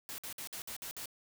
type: noise bursts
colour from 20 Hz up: white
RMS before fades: -43 dBFS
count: 7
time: 0.09-1.057 s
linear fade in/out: 0 ms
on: 91 ms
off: 55 ms
effects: none